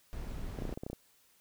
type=noise; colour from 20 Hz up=brown; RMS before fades=-40 dBFS; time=0.13-0.74 s; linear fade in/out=0 ms
type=clicks; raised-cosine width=2 ms; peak=-26 dBFS; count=10; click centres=0.588 / 0.622 / 0.653 / 0.693 / 0.726 / 0.775 / 0.835 / 0.865 / 0.9 / 0.931 s
effects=white hiss -67 dBFS RMS until 1.4 s